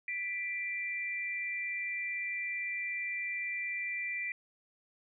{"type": "tone pair together", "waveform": "sine", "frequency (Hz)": [1975.5, 2358], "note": ["B6", "D7"], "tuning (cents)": [0, 6], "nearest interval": "minor third", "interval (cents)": 306, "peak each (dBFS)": [-37, -36], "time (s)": [0.08, 4.32], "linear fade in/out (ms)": 2, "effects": []}